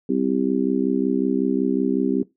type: harmonic tone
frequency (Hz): 65.41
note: C2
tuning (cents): 0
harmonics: 3 / 4 / 5 / 6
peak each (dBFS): -26 / -21 / -25 / -25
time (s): 0.09-2.23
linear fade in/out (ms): 5
effects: noise-tail reverb RT60 0.2 s tail -20 dB re dry